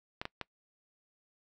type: clicks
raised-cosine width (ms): 0.3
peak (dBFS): -20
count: 3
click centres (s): 0.215 / 0.254 / 0.413
effects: noise-tail reverb RT60 0.1 s tail -23 dB re dry